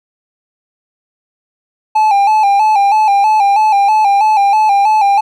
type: tone with vibrato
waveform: triangle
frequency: 830.6 Hz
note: G#5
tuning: in tune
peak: -5 dBFS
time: 1.95-5.21 s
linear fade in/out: 10 ms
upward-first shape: square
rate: 3.1 Hz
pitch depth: 68 cents each way
effects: none